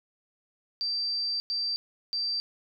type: tone bursts at uneven times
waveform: sine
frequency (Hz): 4680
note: D8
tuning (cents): -7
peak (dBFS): -27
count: 3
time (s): 0.81-1.4 / 1.5-1.76 / 2.13-2.4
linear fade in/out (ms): 0
effects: none